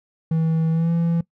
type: tone with pitch glide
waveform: triangle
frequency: 161.7 to 168.08 Hz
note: E3 to E3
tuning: -33 to +34 cents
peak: -15 dBFS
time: 0.31-1.21 s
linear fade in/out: 5 ms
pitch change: +67 cents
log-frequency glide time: 0.71-0.91 s
effects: noise-tail reverb RT60 0.1 s tail -20 dB re dry